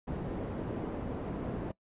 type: low-pass noise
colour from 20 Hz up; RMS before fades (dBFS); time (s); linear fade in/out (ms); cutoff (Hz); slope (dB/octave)
white; -37; 0.07-1.72; 10; 410; 12
effects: noise-tail reverb RT60 0.1 s tail -21 dB re dry + resampled to 8000 Hz